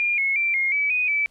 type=tone with pitch steps; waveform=sine; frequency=2408 / 2180 / 2351 / 2140 / 2291 / 2489 / 2308 Hz; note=D7 / C#7 / D7 / C7 / D7 / D#7 / D7; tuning=+43 / -29 / +1 / +38 / -44 / 0 / -31 cents; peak=-19 dBFS; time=0-1.26 s; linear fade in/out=0 ms; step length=180 ms; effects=pink hiss -62 dBFS RMS until 1.3 s + low-pass 11000 Hz 12 dB/octave